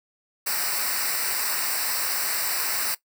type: noise with comb filter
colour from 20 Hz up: white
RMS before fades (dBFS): -26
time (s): 0.46-2.95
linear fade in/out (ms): 10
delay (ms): 0.3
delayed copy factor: -0.85
effects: noise-tail reverb RT60 0.1 s tail -18 dB re dry